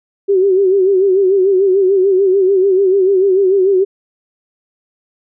sine tone with vibrato, 383.7 Hz, G4, 37 cents flat, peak -8 dBFS, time 0.28-3.85 s, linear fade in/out 20 ms, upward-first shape sine, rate 6.8 Hz, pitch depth 81 cents each way, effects none

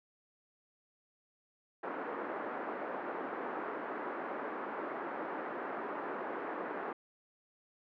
pink band-pass noise, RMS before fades -40 dBFS, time 1.83-6.93 s, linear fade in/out 5 ms, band 290 to 1600 Hz, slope 24 dB/octave, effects none

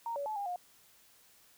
sine tone with pitch steps, 927 / 567 / 862 / 807 / 714 Hz, A#5 / C#5 / A5 / G#5 / F5, -10 / +39 / -36 / -50 / +38 cents, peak -34 dBFS, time 0.06-0.56 s, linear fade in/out 2 ms, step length 100 ms, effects white hiss -63 dBFS RMS until 1.57 s

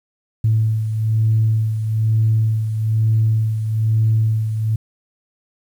sine beating tone pair, 110.1 / 111.2 Hz, A2 / A2, +2 / +19 cents, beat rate 1.1 Hz, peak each -14 / -22 dBFS, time 0.44-4.76 s, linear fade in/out 5 ms, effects tanh soft clip ceiling -7 dBFS + 8-bit

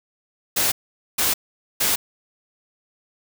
white noise bursts, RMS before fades -20 dBFS, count 3, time 0.56-1.96 s, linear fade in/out 10 ms, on 160 ms, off 460 ms, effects none

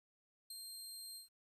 20% pulse tone with ADSR envelope, 4186 Hz, C8, in tune, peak -40 dBFS, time 0.5-1.29 s, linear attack 4 ms, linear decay 33 ms, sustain -2 dB, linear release 130 ms, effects resampled to 32000 Hz + 13-bit

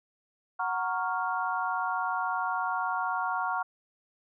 sine chord, Gb major seventh, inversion none, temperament equal, 740 / 932.3 / 1108.7 / 1396.9 Hz, Gb5 / Bb5 / Db6 / F6, 0 / 0 / 0 / 0 cents, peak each -33 dBFS, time 0.59-3.63 s, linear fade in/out 10 ms, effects none

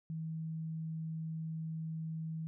sine tone, 160.5 Hz, E3, 46 cents flat, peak -37 dBFS, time 0.1-2.47 s, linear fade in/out 0 ms, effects none

